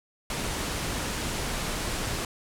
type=low-pass noise; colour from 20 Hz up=pink; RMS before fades=-31 dBFS; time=0.3-2.25 s; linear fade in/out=2 ms; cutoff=11000 Hz; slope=24 dB/octave; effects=none